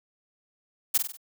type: noise with echo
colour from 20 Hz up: blue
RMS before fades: -21 dBFS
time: 0.94-0.98 s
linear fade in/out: 10 ms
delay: 48 ms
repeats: 4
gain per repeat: -6 dB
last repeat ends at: 1.172 s
effects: none